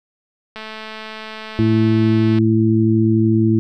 click train, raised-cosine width 0.3 ms, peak -16 dBFS, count 399, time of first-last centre 0.56-2.386 s, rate 218 Hz
harmonic tone, 110.8 Hz, A2, 13 cents sharp, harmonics 1 / 2 / 3, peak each -16 / -16 / -16 dBFS, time 1.59-3.59 s, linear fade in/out 0 ms
effects none

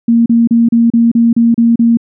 sine tone bursts, 232.4 Hz, A#3, 5 cents flat, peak -5 dBFS, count 9, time 0.08-1.972 s, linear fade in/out 5 ms, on 180 ms, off 34 ms, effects none

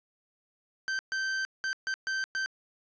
45% pulse tone bursts at uneven times, 1554 Hz, G6, 16 cents flat, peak -29 dBFS, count 6, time 0.88-0.99 / 1.12-1.45 / 1.64-1.73 / 1.87-1.94 / 2.07-2.24 / 2.35-2.46 s, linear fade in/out 0 ms, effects resampled to 16000 Hz + 10-bit

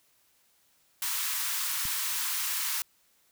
white high-pass noise, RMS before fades -31 dBFS, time 1.02-2.82 s, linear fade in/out 2 ms, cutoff 890 Hz, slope 96 dB/octave
click, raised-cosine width 5 ms, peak -30 dBFS, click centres 1.854 s
effects white hiss -67 dBFS RMS until 3.31 s

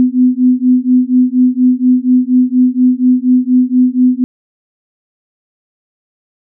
sine beating tone pair, 249.9 / 254.1 Hz, B3 / B3, +21 / +49 cents, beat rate 4.2 Hz, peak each -10 dBFS, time 0-4.24 s, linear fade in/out 0 ms, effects none

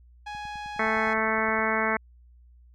sawtooth tone, 833 Hz, G#5, 5 cents sharp, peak -30 dBFS, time 0.26-1.14 s, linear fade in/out 10 ms
click train, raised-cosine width 5 ms, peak -36 dBFS, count 13, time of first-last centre 0.35-1.59 s, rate 9.68 Hz
harmonic tone, 220 Hz, A3, in tune, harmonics 1 / 2 / 3 / 4 / 5 / 6 / 7 / 8 / 9 / 10, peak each -32 / -32 / -32 / -32 / -32 / -32 / -32 / -32 / -32 / -32 dBFS, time 0.79-1.97 s, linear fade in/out 5 ms
effects added 60 Hz sine -51 dBFS peak until 2.74 s + low-pass 4000 Hz 12 dB/octave

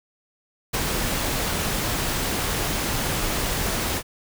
pink noise with ADSR envelope, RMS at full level -22 dBFS, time 0.73-4.03 s, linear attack 16 ms, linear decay 17 ms, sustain -3 dB, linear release 59 ms, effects none

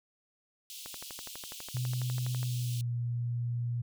pink high-pass noise, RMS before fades -45 dBFS, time 0.7-2.81 s, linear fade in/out 0 ms, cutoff 2800 Hz, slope 48 dB/octave
click train, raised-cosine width 0.5 ms, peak -29 dBFS, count 20, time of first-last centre 0.86-2.43 s, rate 12.1 Hz
sine tone with pitch glide, 125 to 119.7 Hz, B2 to A#2, +21 to +46 cents, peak -30 dBFS, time 1.74-3.82 s, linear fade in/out 10 ms, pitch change -75 cents, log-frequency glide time 2.37-2.87 s
effects none

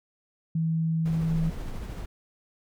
sine tone, 162.2 Hz, E3, 28 cents flat, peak -23 dBFS, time 0.55-1.5 s, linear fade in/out 5 ms
brown noise with tremolo, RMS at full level -33 dBFS, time 1.05-2.06 s, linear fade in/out 10 ms, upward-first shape triangle, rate 13 Hz, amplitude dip 30%
effects none

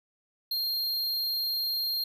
square tone, 4210 Hz, C8, 10 cents sharp, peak -28 dBFS, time 0.51-2.04 s, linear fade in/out 5 ms, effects none

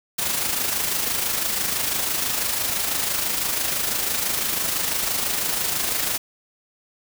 white noise with amplitude modulation, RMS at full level -22 dBFS, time 0.18-6.18 s, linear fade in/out 10 ms, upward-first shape sine, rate 26 Hz, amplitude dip 45%, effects none

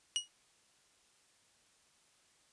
sawtooth tone with exponential decay, 2901 Hz, F#7, 35 cents flat, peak -24 dBFS, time 0.16-0.28 s, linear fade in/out 0 ms, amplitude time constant 26 ms, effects white hiss -69 dBFS RMS until 2.52 s + resampled to 22050 Hz

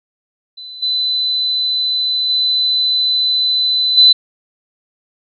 sine tone with level steps, 4013 Hz, B7, 27 cents sharp, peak -29 / -14 / -12 / -4 dBFS, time 0.57-4.13 s, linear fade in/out 10 ms, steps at 0.82 / 2.29 / 3.97 s, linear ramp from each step 10 ms, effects none

